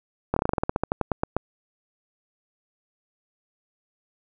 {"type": "slowing click train", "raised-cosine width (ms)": 1, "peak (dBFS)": -8, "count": 17, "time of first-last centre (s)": [0.34, 1.366], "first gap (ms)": 24, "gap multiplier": 1.12, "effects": []}